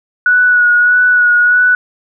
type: tone with vibrato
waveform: sine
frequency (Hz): 1466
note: F#6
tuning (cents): -16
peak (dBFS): -6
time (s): 0.26-1.75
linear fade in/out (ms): 2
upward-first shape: sine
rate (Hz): 1.6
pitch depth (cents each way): 22
effects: none